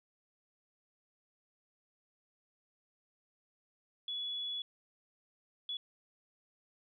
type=tone bursts at uneven times; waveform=sine; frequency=3400 Hz; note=G#7; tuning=40 cents sharp; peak=-36 dBFS; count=2; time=4.08-4.62 / 5.69-5.77 s; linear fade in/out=2 ms; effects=none